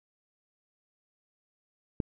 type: click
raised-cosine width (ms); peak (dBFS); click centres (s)
3; -16; 2.002
effects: none